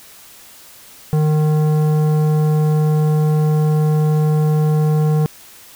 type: tone with tanh clipping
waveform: sine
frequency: 153.2 Hz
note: D#3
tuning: 27 cents flat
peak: -14 dBFS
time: 1.13-5.26 s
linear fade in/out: 0 ms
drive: 13 dB
effects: white hiss -42 dBFS RMS until 5.75 s